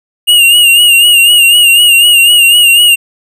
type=tone with vibrato; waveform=square; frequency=2833 Hz; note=F7; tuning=24 cents sharp; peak=-3 dBFS; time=0.27-2.96 s; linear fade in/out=20 ms; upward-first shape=sine; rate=4 Hz; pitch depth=56 cents each way; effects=none